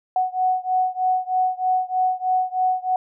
sine beating tone pair, 740 / 743.2 Hz, F#5 / F#5, 0 / +7 cents, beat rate 3.2 Hz, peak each -21 / -22 dBFS, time 0.16-2.96 s, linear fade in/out 2 ms, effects none

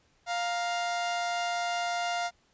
sawtooth tone pair together, 700.5 / 935 Hz, F5 / A#5, +5 / +5 cents, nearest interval perfect fourth, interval 500 cents, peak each -25 / -36 dBFS, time 0.26-2.31 s, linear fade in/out 50 ms, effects pink hiss -67 dBFS RMS until 2.53 s + resampled to 16000 Hz

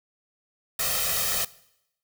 white noise with comb filter, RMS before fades -26 dBFS, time 0.79-1.45 s, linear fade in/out 5 ms, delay 1.6 ms, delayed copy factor +0.8, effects noise-tail reverb RT60 0.8 s tail -20 dB re dry

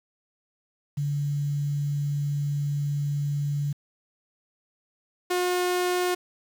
sine / sawtooth tone pair in turn, 144.1 / 359.6 Hz, D3 / F#4, -33 / -49 cents, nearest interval octave + major third, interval 1584 cents, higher second, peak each -24 / -19 dBFS, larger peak second, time 0.97-3.73 / 5.3-6.15 s, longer first, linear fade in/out 10 ms, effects 8-bit

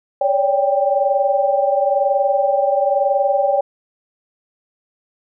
sine tone cluster, 557 / 578 / 790 Hz, C#5 / D5 / G5, +8 / -28 / +13 cents, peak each -18 dBFS, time 0.21-3.61 s, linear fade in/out 5 ms, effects none

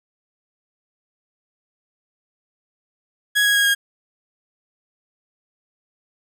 30% pulse tone with pitch steps, 1666 / 1653.5 / 1641.2 / 1628.9 Hz, G#6 / G#6 / G#6 / G#6, +5 / -8 / -21 / -34 cents, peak -12 dBFS, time 3.35-3.75 s, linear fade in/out 20 ms, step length 100 ms, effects none

